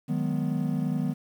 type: chord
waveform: triangle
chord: G# minor seventh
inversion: second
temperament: equal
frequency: 155.56 / 185 / 207.7 / 246.9 Hz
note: D#3 / F#3 / G#3 / B3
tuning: 0 / 0 / 0 / 0 cents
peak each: -27 / -30 / -31 / -28 dBFS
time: 0.08-1.14 s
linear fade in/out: 20 ms
effects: 9-bit